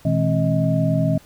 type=tone cluster; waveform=sine; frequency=120.4 / 161.1 / 211.7 / 267.9 / 630 Hz; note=B2 / E3 / G#3 / C4 / D#5; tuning=-44 / -39 / +33 / +41 / +21 cents; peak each=-22 / -19 / -28 / -24 / -24 dBFS; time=0.05-1.18 s; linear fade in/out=5 ms; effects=pink hiss -50 dBFS RMS until 1.25 s